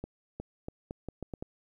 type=accelerating click train; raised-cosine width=2 ms; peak=-24 dBFS; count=8; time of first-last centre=0.04-1.425 s; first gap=360 ms; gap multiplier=0.79; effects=11-bit